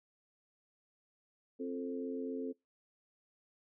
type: harmonic tone with a mistuned harmonic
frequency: 88 Hz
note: F2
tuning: 14 cents sharp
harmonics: 3 / 4 / 5 / 6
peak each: -39 / -47 / -40 / -51 dBFS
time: 1.59-2.53 s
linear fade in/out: 20 ms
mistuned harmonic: 4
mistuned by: -39 cents
effects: noise-tail reverb RT60 0.2 s tail -24 dB re dry